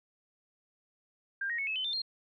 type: tone with pitch steps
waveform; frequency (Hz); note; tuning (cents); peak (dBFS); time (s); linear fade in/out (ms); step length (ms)
sine; 1595 / 1875 / 2204 / 2591 / 3046 / 3581 / 4209; G6 / A#6 / C#7 / E7 / F#7 / A7 / C8; +30 / +10 / -11 / -30 / +50 / +30 / +9; -31; 1.41-2.019; 5; 87
effects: none